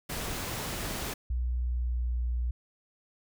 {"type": "noise", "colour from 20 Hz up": "pink", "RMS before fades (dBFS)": -35, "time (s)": [0.09, 1.14], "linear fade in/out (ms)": 10}
{"type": "tone with pitch glide", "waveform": "sine", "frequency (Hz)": [61.2, 60.29], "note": ["B1", "B1"], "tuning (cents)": [-15, -41], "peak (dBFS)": -27, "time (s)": [1.3, 2.51], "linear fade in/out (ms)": 5, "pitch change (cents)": -26, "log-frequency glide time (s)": [1.58, 2.12]}
{"effects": []}